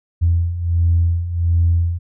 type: beating tone pair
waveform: sine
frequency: 84 / 85.4 Hz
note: E2 / F2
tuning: +33 / -38 cents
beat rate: 1.4 Hz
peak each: -19 / -14 dBFS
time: 0.21-1.99 s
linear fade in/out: 20 ms
effects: tanh soft clip ceiling -6 dBFS